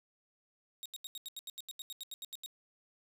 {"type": "tone bursts", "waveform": "sawtooth", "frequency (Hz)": 3764, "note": "A#7", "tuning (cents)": 16, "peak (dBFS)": -38, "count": 16, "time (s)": [0.83, 2.461], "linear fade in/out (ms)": 0, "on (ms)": 26, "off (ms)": 81, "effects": []}